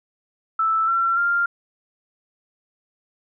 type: tone with pitch steps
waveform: sine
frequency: 1318.5 / 1356.4 / 1395.3 Hz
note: E6 / E6 / F6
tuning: 0 / +49 / -2 cents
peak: -17 dBFS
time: 0.59-1.46 s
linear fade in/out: 5 ms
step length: 290 ms
effects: none